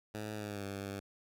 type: tone with pitch glide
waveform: 10% pulse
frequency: 106.8 to 99.07 Hz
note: G#2 to G2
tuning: +49 to +19 cents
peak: -31 dBFS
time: 0.14-1 s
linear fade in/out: 10 ms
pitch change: -130 cents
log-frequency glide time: 0.35-0.66 s
effects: none